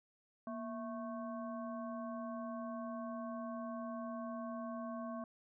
harmonic tone with a mistuned harmonic, 220 Hz, A3, in tune, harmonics 1 / 3 / 5 / 7, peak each -43 / -45 / -48 / -60 dBFS, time 0.47-5.24 s, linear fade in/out 2 ms, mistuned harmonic 1, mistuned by +120 cents, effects none

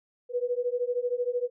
sine beating tone pair, 483.4 / 496.4 Hz, B4 / B4, -37 / +9 cents, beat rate 13 Hz, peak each -29 dBFS, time 0.29-1.5 s, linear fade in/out 50 ms, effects none

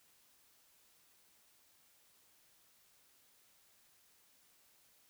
silence, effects white hiss -69 dBFS RMS until 5.09 s

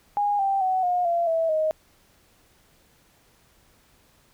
sine tone with pitch steps, 820 / 783.9 / 749.3 / 716.3 / 684.8 / 654.6 / 625.8 Hz, G#5 / G5 / F#5 / F5 / F5 / E5 / D#5, -22 / 0 / +22 / +44 / -34 / -12 / +10 cents, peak -20 dBFS, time 0.17-1.71 s, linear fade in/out 0 ms, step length 220 ms, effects pink hiss -60 dBFS RMS until 4.33 s

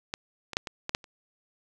clicks, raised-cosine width 0.2 ms, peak -14 / -19 / -7 / -18 / -14 / -7 / -30 dBFS, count 7, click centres 0.139 / 0.533 / 0.569 / 0.672 / 0.894 / 0.949 / 1.042 s, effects none

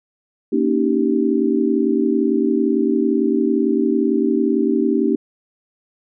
sine chord, Eb dominant seventh, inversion second, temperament just, 233.3 / 280 / 311.1 / 388.9 Hz, Bb3 / Db4 / Eb4 / G4, +2 / +18 / 0 / -14 cents, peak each -20 dBFS, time 0.52-5.16 s, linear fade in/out 10 ms, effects none

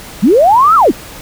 sine linear two-way sweep, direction up then down, 164.81 to 1370 to 164.81 Hz, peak -4 dBFS, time 0.22-0.92 s, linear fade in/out 20 ms, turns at 0.75 s, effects pink hiss -31 dBFS RMS until 1.21 s

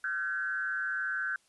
sine tone with frequency modulation, 1532 Hz, G6, 40 cents flat, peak -30 dBFS, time 0.04-1.36 s, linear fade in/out 2 ms, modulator 146 Hz, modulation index 0.83, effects white hiss -68 dBFS RMS until 1.48 s + resampled to 24000 Hz

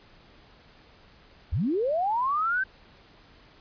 sine linear sweep, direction up, 56.2 to 1574 Hz, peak -23 dBFS, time 1.52-2.64 s, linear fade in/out 10 ms, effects pink hiss -55 dBFS RMS until 3.6 s + resampled to 11025 Hz

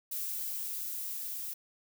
violet noise with level ramp, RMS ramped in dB -36 to -39 dBFS, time 0.11-1.54 s, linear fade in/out 10 ms, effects none

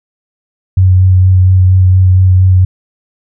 sine tone with vibrato, 92.8 Hz, F#2, 6 cents sharp, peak -3 dBFS, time 0.77-2.65 s, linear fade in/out 5 ms, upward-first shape sine, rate 4.3 Hz, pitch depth 16 cents each way, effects none

